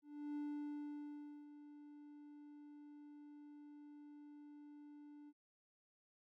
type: tone with ADSR envelope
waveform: triangle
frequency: 293.7 Hz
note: D4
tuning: in tune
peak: -39 dBFS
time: 0.02-5.33 s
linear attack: 340 ms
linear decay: 1100 ms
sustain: -14 dB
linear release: 45 ms
effects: none